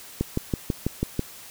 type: click train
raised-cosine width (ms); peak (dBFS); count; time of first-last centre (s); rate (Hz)
3; -10; 7; 0.21-1.194; 6.1
effects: white hiss -44 dBFS RMS until 1.5 s